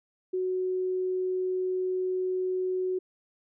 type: tone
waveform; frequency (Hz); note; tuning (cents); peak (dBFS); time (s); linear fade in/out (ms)
sine; 370; F#4; 0; -26; 0.33-2.99; 10
effects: none